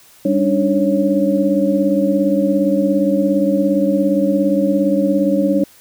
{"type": "tone cluster", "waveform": "sine", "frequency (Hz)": [197.6, 284.9, 302.2, 551], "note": ["G3", "C#4", "D4", "C#5"], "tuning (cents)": [14, 48, 50, -11], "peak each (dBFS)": -18, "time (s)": [0.25, 5.64], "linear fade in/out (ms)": 5, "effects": ["white hiss -47 dBFS RMS until 5.8 s"]}